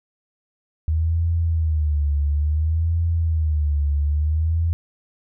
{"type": "tone with vibrato", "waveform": "sine", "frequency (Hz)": 77.78, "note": "D#2", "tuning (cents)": 0, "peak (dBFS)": -17, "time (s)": [0.88, 4.73], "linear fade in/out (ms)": 0, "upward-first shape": "sine", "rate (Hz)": 0.58, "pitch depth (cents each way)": 130, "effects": []}